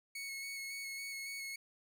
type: tone with vibrato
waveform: sawtooth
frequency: 2202 Hz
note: C#7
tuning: 12 cents flat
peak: -38 dBFS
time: 0.15-1.56 s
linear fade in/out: 5 ms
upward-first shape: square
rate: 3.6 Hz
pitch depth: 15 cents each way
effects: none